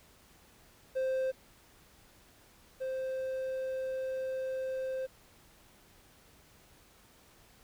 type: tone pair in turn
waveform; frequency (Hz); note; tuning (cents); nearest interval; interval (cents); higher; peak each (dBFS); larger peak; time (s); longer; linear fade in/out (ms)
triangle; 523.3 / 523.3; C5 / C5; 0 / 0; unison; 0; neither; -27 / -31; first; 0.95-1.32 / 2.8-5.07; second; 20
effects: pink hiss -61 dBFS RMS until 7.63 s